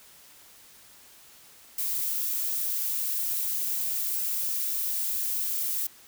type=noise; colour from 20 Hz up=violet; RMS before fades=-29 dBFS; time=1.78-5.87 s; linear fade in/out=5 ms; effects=white hiss -53 dBFS RMS until 6.07 s